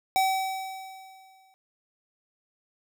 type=tone with exponential decay; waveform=square; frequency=764 Hz; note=G5; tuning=45 cents flat; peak=-20 dBFS; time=0.16-1.54 s; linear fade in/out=0 ms; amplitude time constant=300 ms; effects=none